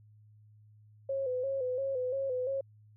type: tone with vibrato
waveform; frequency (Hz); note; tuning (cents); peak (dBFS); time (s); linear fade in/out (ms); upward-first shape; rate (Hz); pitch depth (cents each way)
sine; 523.3; C5; 0; -30; 1.09-2.61; 5; square; 2.9; 65
effects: added 106 Hz sine -56 dBFS peak until 2.96 s